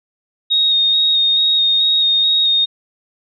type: tone with vibrato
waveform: sine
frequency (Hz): 3729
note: A#7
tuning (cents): 0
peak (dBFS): -11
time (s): 0.5-2.66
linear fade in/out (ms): 20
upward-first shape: square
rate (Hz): 2.3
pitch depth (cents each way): 14
effects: none